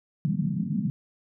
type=band-pass noise; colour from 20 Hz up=pink; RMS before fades=-27 dBFS; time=0.25-0.9 s; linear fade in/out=0 ms; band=140 to 220 Hz; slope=48 dB/octave; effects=none